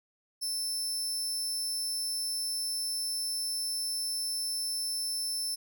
25% pulse tone, 5300 Hz, E8, 9 cents sharp, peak -26 dBFS, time 0.41-5.56 s, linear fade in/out 20 ms, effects none

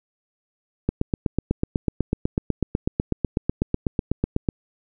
click train, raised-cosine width 3 ms, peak -7 dBFS, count 30, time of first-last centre 0.89-4.488 s, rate 8.06 Hz, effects none

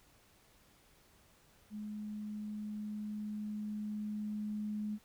sine tone with level ramp, 210.9 Hz, G#3, 27 cents sharp, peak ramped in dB -40 to -35 dBFS, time 1.7-4.99 s, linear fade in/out 50 ms, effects pink hiss -66 dBFS RMS until 5.04 s

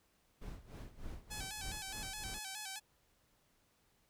brown noise with tremolo, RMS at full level -45 dBFS, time 0.41-2.39 s, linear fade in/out 10 ms, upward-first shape sine, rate 3.3 Hz, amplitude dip 85%
5% pulse tone with vibrato, 810 Hz, G#5, 43 cents flat, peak -31 dBFS, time 1.3-2.8 s, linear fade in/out 20 ms, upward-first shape square, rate 4.8 Hz, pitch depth 87 cents each way
effects pink hiss -74 dBFS RMS until 4.09 s

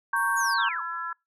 sine chord, G diminished, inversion first, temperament equal, 932.3 / 1108.7 / 1568 Hz, Bb5 / Db6 / G6, 0 / 0 / 0 cents, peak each -29 / -27 / -25 dBFS, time 0.13-0.69 s, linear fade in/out 5 ms
pink band-pass noise, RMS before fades -43 dBFS, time 0.16-0.54 s, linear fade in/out 5 ms, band 9400 to 12000 Hz, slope 96 dB/octave
sine linear sweep, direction down, 7000 to 803 Hz, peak -31 dBFS, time 0.36-0.82 s, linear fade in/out 20 ms
harmonic tone, 336.8 Hz, E4, 37 cents sharp, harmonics 3 / 4 / 5, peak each -37 / -32 / -36 dBFS, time 0.58-1.13 s, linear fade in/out 5 ms
effects noise-tail reverb RT60 0.2 s tail -26 dB re dry

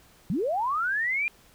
sine linear sweep, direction up, 146.83 to 2440 Hz, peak -24 dBFS, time 0.3-1.28 s, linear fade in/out 0 ms, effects pink hiss -57 dBFS RMS until 1.54 s

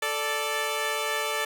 10% pulse tone pair together, 440.4 / 586 Hz, A4 / D5, +2 / -4 cents, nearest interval perfect fourth, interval 494 cents, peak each -21 dBFS, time 0.02-1.45 s, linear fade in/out 5 ms, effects none

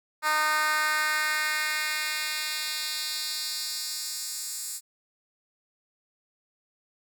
10% pulse tone with high-pass filter sweep, 306.5 Hz, D#4, 26 cents flat, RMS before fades -29 dBFS, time 0.22-4.81 s, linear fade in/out 50 ms, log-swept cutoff 1100 to 7700 Hz, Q 1.6, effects none

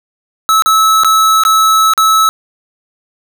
square tone with dropouts, 1300 Hz, E6, 24 cents flat, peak -7 dBFS, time 0.49-2.29 s, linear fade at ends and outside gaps 0 ms, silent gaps 0.622-0.66 / 1.035-1.046 / 1.436-1.451 / 1.936-1.977 s, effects none

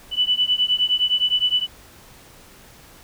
sine beating tone pair, 2974 / 2983.7 Hz, F#7 / F#7, +8 / +14 cents, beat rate 9.7 Hz, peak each -20 dBFS, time 0.11-1.67 s, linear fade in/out 50 ms, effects pink hiss -47 dBFS RMS until 3.03 s

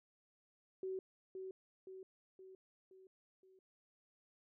sine tone with echo, 377.7 Hz, F#4, 36 cents sharp, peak -39 dBFS, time 0.83-0.99 s, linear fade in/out 2 ms, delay 520 ms, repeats 5, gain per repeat -5 dB, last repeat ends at 3.59 s, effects none

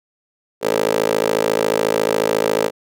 15% pulse tone with high-pass filter, 54.1 Hz, A1, 29 cents flat, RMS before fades -18 dBFS, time 0.61-2.71 s, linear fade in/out 50 ms, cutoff 420 Hz, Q 3.7, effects none

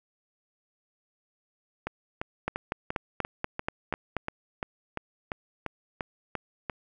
two click trains, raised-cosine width 0.5 ms, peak -13 / -16 dBFS, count 8 / 15, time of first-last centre 2.48-4.167 / 1.87-6.698 s, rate 4.15 / 2.9 Hz, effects none

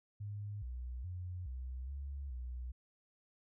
sine tone with pitch steps, 102.9 / 61.9 / 90 / 63.8 / 69.5 / 61.9 Hz, G#2 / B1 / F#2 / C2 / C#2 / B1, -16 / +5 / -47 / -43 / +5 / +5 cents, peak -40 dBFS, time 0.2-2.72 s, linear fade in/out 10 ms, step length 420 ms, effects none

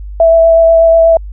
sine tone with vibrato, 659.3 Hz, E5, in tune, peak -3 dBFS, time 0.2-1.17 s, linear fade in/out 2 ms, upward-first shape sine, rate 8.2 Hz, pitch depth 11 cents each way, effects added 50 Hz sine -22 dBFS peak until 1.32 s

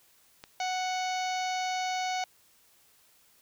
click, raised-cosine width 0.2 ms, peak -26 dBFS, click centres 0.439 s
harmonic tone, 740 Hz, F#5, in tune, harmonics 1 / 2 / 3 / 4 / 5 / 6 / 7 / 8 / 9, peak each -30 / -42 / -38 / -43 / -44 / -43 / -48 / -44 / -48 dBFS, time 0.6-2.24 s, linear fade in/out 2 ms
effects white hiss -63 dBFS RMS until 3.41 s

